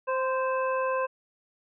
harmonic tone with a mistuned harmonic, 523.3 Hz, C5, in tune, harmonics 1 / 2 / 3 / 5, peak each -27 / -29 / -36 / -40 dBFS, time 0.07-1.07 s, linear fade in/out 20 ms, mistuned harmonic 2, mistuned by -18 cents, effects none

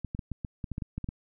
clicks, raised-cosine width 5 ms, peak -21 dBFS, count 12, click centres 0.047 / 0.149 / 0.192 / 0.317 / 0.448 / 0.642 / 0.717 / 0.781 / 0.822 / 0.98 / 1.043 / 1.089 s, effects none

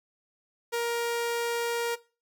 sawtooth tone, 470.1 Hz, A#4, 15 cents sharp, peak -23 dBFS, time 0.72-1.96 s, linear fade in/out 20 ms, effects noise-tail reverb RT60 0.3 s tail -18 dB re dry

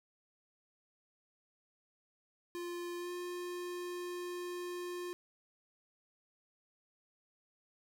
square tone with pitch glide, 349.2 to 354.7 Hz, F4 to F4, 0 to +27 cents, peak -40 dBFS, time 2.55-5.13 s, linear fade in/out 0 ms, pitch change +27 cents, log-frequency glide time 2.98-3.11 s, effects none

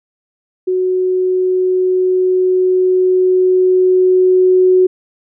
sine tone with level ramp, 369.3 Hz, F#4, 3 cents flat, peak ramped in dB -12 to -6 dBFS, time 0.67-4.87 s, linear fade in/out 10 ms, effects none

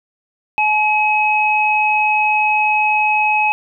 sine tone pair together, 851.6 / 2552 Hz, G#5 / D#7, +43 / +43 cents, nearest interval octave + perfect fifth, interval 1900 cents, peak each -15 dBFS, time 0.58-3.52 s, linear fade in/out 0 ms, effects none

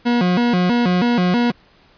40% pulse tone with vibrato, 207.7 Hz, G#3, in tune, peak -13 dBFS, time 0.05-1.52 s, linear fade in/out 20 ms, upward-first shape square, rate 3.1 Hz, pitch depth 250 cents each way, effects pink hiss -52 dBFS RMS until 1.97 s + resampled to 11025 Hz

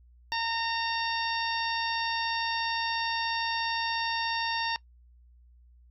harmonic tone, 917 Hz, A#5, 29 cents flat, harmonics 1 / 2 / 3 / 4 / 5 / 6, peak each -31 / -34 / -36 / -37 / -38 / -39 dBFS, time 0.32-4.76 s, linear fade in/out 0 ms, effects noise-tail reverb RT60 0.1 s tail -21 dB re dry + added 60 Hz sine -54 dBFS peak until 5.9 s

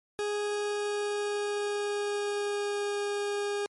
40% pulse tone with pitch glide, 414 to 408.3 Hz, G#4 to G#4, -5 to -29 cents, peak -28 dBFS, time 0.19-3.66 s, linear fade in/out 0 ms, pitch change -24 cents, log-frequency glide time 0.34-3.01 s, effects MP3 48 kbps

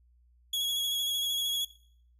40% pulse tone with vibrato, 3335 Hz, G#7, 7 cents sharp, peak -27 dBFS, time 0.53-1.65 s, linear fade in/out 5 ms, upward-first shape sine, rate 13 Hz, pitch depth 22 cents each way, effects noise-tail reverb RT60 0.6 s tail -19 dB re dry + added 60 Hz sine -60 dBFS peak until 2.19 s

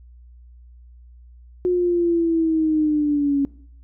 sine linear sweep, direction down, 361.7 to 277.2 Hz, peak -16 dBFS, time 1.65-3.45 s, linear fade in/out 0 ms, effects noise-tail reverb RT60 0.6 s tail -21 dB re dry + added 60 Hz sine -43 dBFS peak until 3.83 s

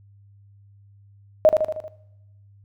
sine tone with echo, 622.3 Hz, D#5, in tune, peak -9 dBFS, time 1.45-1.49 s, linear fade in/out 0 ms, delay 78 ms, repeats 5, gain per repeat -5 dB, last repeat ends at 1.88 s, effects noise-tail reverb RT60 0.9 s tail -19 dB re dry + added 100 Hz sine -49 dBFS peak until 2.64 s

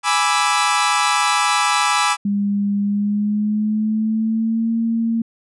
sawtooth chord, E dominant seventh, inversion first, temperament equal, 830.6 / 987.8 / 1174.7 / 1318.5 Hz, G#5 / B5 / D6 / E6, 0 / 0 / 0 / 0 cents, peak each -17 dBFS, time 0.03-2.17 s, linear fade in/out 50 ms
sine tone with pitch glide, 202.2 to 228.3 Hz, G#3 to A#3, -46 to -36 cents, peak -16 dBFS, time 2.25-5.22 s, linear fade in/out 5 ms, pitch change +210 cents, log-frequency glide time 2.81-4.73 s
effects resampled to 24000 Hz

